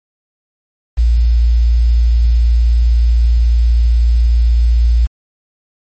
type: tone with quantisation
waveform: sine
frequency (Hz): 58.1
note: A#1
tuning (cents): -5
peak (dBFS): -7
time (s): 0.97-5.07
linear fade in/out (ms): 20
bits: 6
effects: MP3 32 kbps